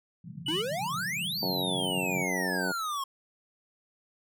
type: band-pass noise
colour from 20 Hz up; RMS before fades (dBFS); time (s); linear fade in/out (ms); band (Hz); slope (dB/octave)
pink; -41; 0.24-2.24; 10; 130 to 190; 48
type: tone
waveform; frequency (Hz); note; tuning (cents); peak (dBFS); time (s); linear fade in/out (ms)
triangle; 2960; F#7; 0; -28; 0.46-0.62; 5
type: exponential two-way sweep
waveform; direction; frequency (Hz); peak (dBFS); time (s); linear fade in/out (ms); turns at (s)
square; up then down; 290 to 4699 to 1069; -31; 0.48-3.04; 5; 1.39
type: harmonic tone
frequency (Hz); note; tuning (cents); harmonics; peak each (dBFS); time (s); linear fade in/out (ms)
91.7; F#2; -15; 2 / 3 / 4 / 5 / 6 / 7 / 8 / 9 / 10; -35 / -37 / -38 / -39 / -40 / -40 / -41 / -42 / -42; 1.42-2.72; 5
effects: none